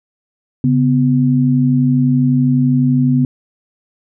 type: tone pair together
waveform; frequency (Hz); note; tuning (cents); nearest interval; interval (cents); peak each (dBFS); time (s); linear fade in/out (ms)
sine; 139.09 / 251; C#3 / B3; +6 / +28; minor seventh; 1022; -13 / -12; 0.64-3.25; 2
effects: none